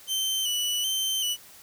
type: tone with vibrato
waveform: sawtooth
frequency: 3030 Hz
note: F#7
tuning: 40 cents sharp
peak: -22 dBFS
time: 0.07-1.37 s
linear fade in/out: 50 ms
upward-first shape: square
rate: 1.3 Hz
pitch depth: 41 cents each way
effects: white hiss -50 dBFS RMS until 1.62 s